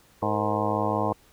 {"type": "harmonic tone with a mistuned harmonic", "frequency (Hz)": 105.5, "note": "G#2", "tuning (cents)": 28, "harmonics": [1, 2, 3, 4, 5, 6, 7, 8, 9, 10], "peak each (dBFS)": [-32, -32, -32, -32, -32, -32, -32, -32, -32, -32], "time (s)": [0.22, 1.13], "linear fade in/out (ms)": 5, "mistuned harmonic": 4, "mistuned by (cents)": 140, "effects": ["pink hiss -58 dBFS RMS until 1.32 s"]}